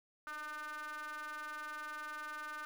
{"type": "ring-modulated tone", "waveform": "square", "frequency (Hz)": 150, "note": "D3", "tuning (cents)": 37, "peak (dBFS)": -40, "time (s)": [0.27, 2.65], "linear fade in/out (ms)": 0, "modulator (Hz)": 1360, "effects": []}